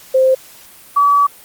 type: tone pair in turn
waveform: sine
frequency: 523 / 1144 Hz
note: C5 / D6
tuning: -1 / -46 cents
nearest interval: octave + major second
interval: 1355 cents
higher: second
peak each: -8 dBFS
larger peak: neither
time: 0.14-0.35 / 0.96-1.27 s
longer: second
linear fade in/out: 10 ms
effects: white hiss -41 dBFS RMS until 1.44 s + Opus 48 kbps